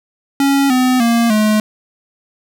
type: tone with pitch steps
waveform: square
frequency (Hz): 277.2 / 254.2 / 233.1 / 213.8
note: C#4 / C4 / A#3 / A3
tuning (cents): 0 / -50 / 0 / -49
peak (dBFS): -11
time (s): 0.4-1.6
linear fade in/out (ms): 2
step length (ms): 300
effects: none